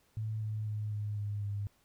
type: tone with pitch steps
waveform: sine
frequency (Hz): 109.2 / 107.63 / 106.09 / 104.57 / 103.07 / 101.59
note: A2 / A2 / G#2 / G#2 / G#2 / G#2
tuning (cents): -13 / -38 / +37 / +12 / -13 / -38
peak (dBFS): -33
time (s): 0.17-1.67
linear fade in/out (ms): 0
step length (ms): 250
effects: pink hiss -70 dBFS RMS until 1.84 s